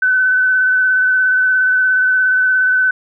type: tone with vibrato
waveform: sine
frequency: 1512 Hz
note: F#6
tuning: 37 cents sharp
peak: -10 dBFS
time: 0.02-2.91 s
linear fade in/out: 5 ms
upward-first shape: square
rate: 17 Hz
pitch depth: 13 cents each way
effects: none